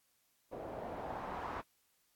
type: noise with low-pass filter sweep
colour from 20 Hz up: white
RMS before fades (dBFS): -43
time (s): 0.51-1.62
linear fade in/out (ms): 20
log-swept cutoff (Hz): 560 to 1100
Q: 2.2
effects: white hiss -75 dBFS RMS until 2.15 s + AAC 64 kbps